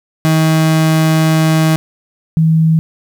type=tone pair in turn; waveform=35% pulse / sine; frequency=158.9 / 160.65 Hz; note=D#3 / E3; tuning=+37 / -44 cents; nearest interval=unison; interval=19 cents; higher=second; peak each=-7 dBFS; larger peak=neither; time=0.25-1.76 / 2.37-2.79 s; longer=first; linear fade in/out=0 ms; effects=8-bit